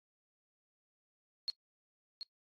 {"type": "tone with echo", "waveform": "sine", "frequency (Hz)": 4300, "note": "C8", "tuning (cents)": 47, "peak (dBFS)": -32, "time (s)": [1.48, 1.5], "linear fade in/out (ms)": 0, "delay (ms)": 730, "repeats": 1, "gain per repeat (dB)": -8, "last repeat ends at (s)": 2.23, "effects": ["noise-tail reverb RT60 0.1 s tail -20 dB re dry", "AAC 32 kbps"]}